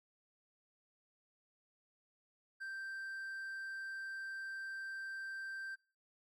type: tone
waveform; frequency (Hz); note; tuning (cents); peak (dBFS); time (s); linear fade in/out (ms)
triangle; 1568; G6; 0; -40; 2.6-5.76; 20
effects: noise-tail reverb RT60 0.4 s tail -23 dB re dry